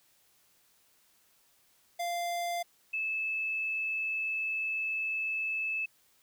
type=tone pair in turn; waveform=square / sine; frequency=694 / 2614 Hz; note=F5 / E7; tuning=-11 / -15 cents; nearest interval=octave + major seventh; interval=2296 cents; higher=second; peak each=-32 / -30 dBFS; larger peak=second; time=1.99-2.63 / 2.93-5.86 s; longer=second; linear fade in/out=10 ms; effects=white hiss -67 dBFS RMS until 6.22 s

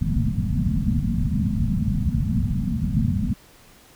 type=low-pass noise; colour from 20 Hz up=white; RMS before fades=-22 dBFS; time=0.01-3.34 s; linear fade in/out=10 ms; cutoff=240 Hz; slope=96 dB/octave; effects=pink hiss -51 dBFS RMS until 3.95 s

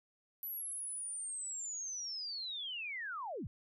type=linear sweep; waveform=sine; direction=down; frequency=11940 to 70.2 Hz; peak=-39 dBFS; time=0.43-3.47 s; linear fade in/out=0 ms; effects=none

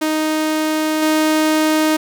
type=tone with level steps; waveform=sawtooth; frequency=311.1 Hz; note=D#4; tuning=in tune; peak=-12 / -9 dBFS; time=0.01-1.97 s; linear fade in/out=10 ms; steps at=1.02 s; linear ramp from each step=5 ms; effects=none

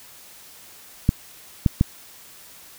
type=clicks; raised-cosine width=5 ms; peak=-3 dBFS; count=3; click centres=1.091 / 1.662 / 1.811 s; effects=white hiss -46 dBFS RMS until 2.78 s

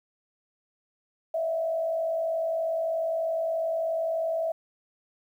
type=tone with frequency modulation; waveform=sine; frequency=654 Hz; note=E5; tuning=14 cents flat; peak=-25 dBFS; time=1.34-4.52 s; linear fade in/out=5 ms; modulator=51.6 Hz; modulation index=0.5; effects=10-bit

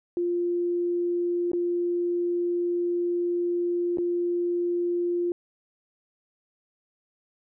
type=tone with dropouts; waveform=sine; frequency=349.2 Hz; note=F4; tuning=in tune; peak=-23 dBFS; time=0.17-5.32 s; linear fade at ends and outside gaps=1 ms; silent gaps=1.517-1.533 / 3.973-3.984 s; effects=none

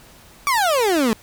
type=exponential sweep; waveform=30% pulse; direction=down; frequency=1174.7 to 209.4 Hz; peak=-13 dBFS; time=0.47-1.13 s; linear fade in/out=0 ms; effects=pink hiss -47 dBFS RMS until 1.22 s

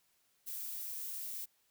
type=noise; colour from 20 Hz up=violet; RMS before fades=-42 dBFS; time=0.46-1.46 s; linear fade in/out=20 ms; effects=white hiss -74 dBFS RMS until 1.7 s

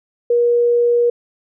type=tone; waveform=sine; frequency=477.5 Hz; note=A#4; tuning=42 cents sharp; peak=-11 dBFS; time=0.3-1.1 s; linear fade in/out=5 ms; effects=none

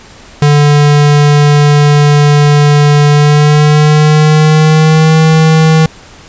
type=tone with pitch glide; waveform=square; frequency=146.5 to 158.84 Hz; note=D3 to D#3; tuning=-4 to +36 cents; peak=-4 dBFS; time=0.42-5.86 s; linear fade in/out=2 ms; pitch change=+140 cents; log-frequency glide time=3.09-5.17 s; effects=pink hiss -35 dBFS RMS until 6.28 s + resampled to 16000 Hz

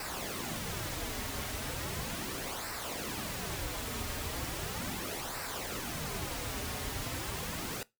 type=noise with flanger; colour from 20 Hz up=pink; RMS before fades=-38 dBFS; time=0-7.83 s; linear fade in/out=2 ms; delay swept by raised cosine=0.3 to 6 ms; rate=0.37 Hz; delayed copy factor=-0.6; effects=noise-tail reverb RT60 0.2 s tail -20 dB re dry

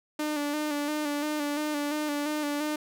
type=tone with vibrato; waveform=sawtooth; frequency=296.5 Hz; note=D4; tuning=17 cents sharp; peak=-24 dBFS; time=0.19-2.76 s; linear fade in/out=5 ms; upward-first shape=square; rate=2.9 Hz; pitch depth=35 cents each way; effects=none

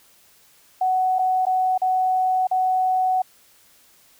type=tone with dropouts; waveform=sine; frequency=745 Hz; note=F#5; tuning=12 cents sharp; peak=-17 dBFS; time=0.81-3.22 s; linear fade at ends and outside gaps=5 ms; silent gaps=1.186-1.191 / 1.454-1.466 / 1.778-1.817 / 2.471-2.512 s; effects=white hiss -55 dBFS RMS until 4.19 s

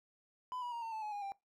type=tone with pitch steps; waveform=triangle; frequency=1004 / 970.4 / 937.8 / 906.4 / 876.1 / 846.7 / 818.3 / 790.9 Hz; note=B5 / B5 / A#5 / A#5 / A5 / G#5 / G#5 / G5; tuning=+28 / -31 / +10 / -49 / -8 / +33 / -26 / +15 cents; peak=-37 dBFS; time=0.52-1.32 s; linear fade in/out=0 ms; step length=100 ms; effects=noise-tail reverb RT60 0.2 s tail -21 dB re dry

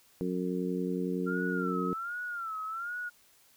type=harmonic tone; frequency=90.8 Hz; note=F#2; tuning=32 cents flat; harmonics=2 / 3 / 4 / 5; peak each=-33 / -35 / -36 / -37 dBFS; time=0.21-1.93 s; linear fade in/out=0 ms
type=tone with vibrato; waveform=sine; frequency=1367 Hz; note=F6; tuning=37 cents flat; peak=-34 dBFS; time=1.26-3.1 s; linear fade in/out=20 ms; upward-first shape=sine; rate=1.3 Hz; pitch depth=120 cents each way
effects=white hiss -63 dBFS RMS until 3.56 s

